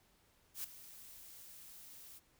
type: noise with ADSR envelope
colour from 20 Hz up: blue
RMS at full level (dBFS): -40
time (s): 0.54-2.2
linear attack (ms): 100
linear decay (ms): 7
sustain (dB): -15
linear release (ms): 29
effects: pink hiss -71 dBFS RMS until 2.39 s